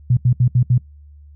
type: tone bursts at uneven times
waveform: sine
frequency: 123.47 Hz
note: B2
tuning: in tune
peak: -10 dBFS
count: 5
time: 0.1-0.17 / 0.25-0.33 / 0.4-0.48 / 0.55-0.63 / 0.7-0.78 s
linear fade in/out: 5 ms
effects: noise-tail reverb RT60 0.2 s tail -26 dB re dry + added 73 Hz sine -40 dBFS peak until 1.35 s